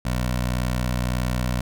15% pulse tone with notch filter, 61.74 Hz, B1, in tune, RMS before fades -24 dBFS, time 0.05-1.61 s, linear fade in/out 5 ms, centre 350 Hz, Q 1.4, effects none

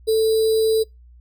sine tone with sample-and-hold, 442.2 Hz, A4, 9 cents sharp, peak -14 dBFS, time 0.07-0.84 s, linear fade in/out 20 ms, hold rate 4410 Hz, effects noise-tail reverb RT60 0.2 s tail -25 dB re dry + added 60 Hz sine -44 dBFS peak until 1.2 s

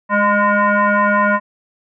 sine tone with frequency modulation, 207.7 Hz, G#3, in tune, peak -11 dBFS, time 0.09-1.4 s, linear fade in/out 50 ms, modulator 410 Hz, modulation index 3.7, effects none

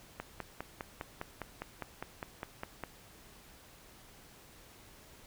click train, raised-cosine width 0.5 ms, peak -23 dBFS, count 14, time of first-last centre 0.2-2.837 s, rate 4.93 Hz, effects pink hiss -57 dBFS RMS until 5.26 s

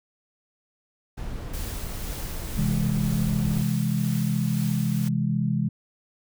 brown noise, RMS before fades -32 dBFS, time 1.17-3.63 s, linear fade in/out 10 ms
white noise with tremolo, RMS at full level -39 dBFS, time 1.53-5.09 s, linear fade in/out 10 ms, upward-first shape sine, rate 2 Hz, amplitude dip 25%
sine chord, C augmented, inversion none, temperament equal, 130.81 / 164.81 / 207.7 Hz, C3 / E3 / G#3, 0 / 0 / 0 cents, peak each -26 / -26 / -26 dBFS, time 2.57-5.69 s, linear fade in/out 10 ms
effects none

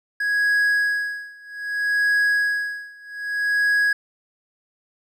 triangle tone with tremolo, 1661.2 Hz, G#6, in tune, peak -14 dBFS, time 0.2-3.93 s, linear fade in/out 5 ms, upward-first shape sine, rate 0.63 Hz, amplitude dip 95%, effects none

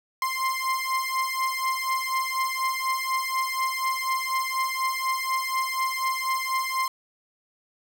30% pulse beating tone pair, 1046.5 / 1050.6 Hz, C6 / C6, 0 / +7 cents, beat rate 4.1 Hz, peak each -25 dBFS, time 0.22-6.88 s, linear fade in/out 2 ms, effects none

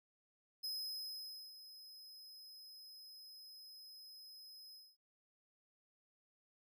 45% pulse tone with ADSR envelope, 5090 Hz, D#8, 39 cents sharp, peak -40 dBFS, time 0.63-4.97 s, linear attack 15 ms, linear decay 880 ms, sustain -14 dB, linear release 230 ms, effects none

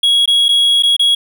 triangle tone with dropouts, 3322 Hz, G#7, in tune, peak -7 dBFS, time 0.03-1.15 s, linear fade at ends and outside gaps 5 ms, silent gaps 0.258-0.276 / 0.484-0.489 / 0.825-0.833 / 0.966-0.994 s, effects none

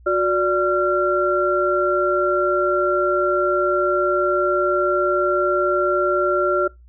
sine tone cluster, 365.2 / 585 / 1371 Hz, F#4 / D5 / F6, -23 / -7 / -32 cents, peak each -20 dBFS, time 0.06-6.68 s, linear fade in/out 10 ms, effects noise-tail reverb RT60 0.2 s tail -23 dB re dry + added 60 Hz sine -44 dBFS peak until 6.88 s

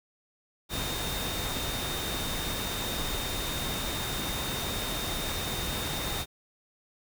sine tone in noise, 3674 Hz, A#7, 26 cents flat, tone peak -37 dBFS, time 0.69-6.26 s, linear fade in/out 50 ms, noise pink, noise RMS -33 dBFS, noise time 0.69-6.26 s, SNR -7 dB, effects none

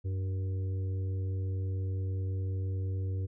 harmonic tone with a mistuned harmonic, 94.9 Hz, F#2, 44 cents sharp, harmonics 1 / 3 / 4 / 5, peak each -30 / -48 / -49 / -49 dBFS, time 0.04-3.27 s, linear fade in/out 20 ms, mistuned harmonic 3, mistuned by +35 cents, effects none

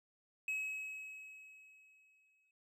triangle tone with exponential decay, 2562 Hz, E7, 50 cents flat, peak -33 dBFS, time 0.48-2.51 s, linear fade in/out 2 ms, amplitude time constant 440 ms, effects none

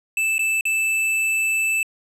square tone with dropouts, 2637 Hz, E7, in tune, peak -19 dBFS, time 0.17-1.83 s, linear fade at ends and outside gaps 2 ms, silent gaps 0.382-0.392 / 0.61-0.653 s, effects low-pass 12000 Hz 12 dB/octave

